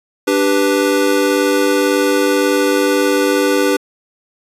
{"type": "chord", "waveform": "square", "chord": "G major", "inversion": "second", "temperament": "equal", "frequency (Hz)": [293.7, 392, 493.9], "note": ["D4", "G4", "B4"], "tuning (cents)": [0, 0, 0], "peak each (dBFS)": -17, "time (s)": [0.27, 3.77], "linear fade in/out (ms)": 10, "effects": ["resampled to 32000 Hz"]}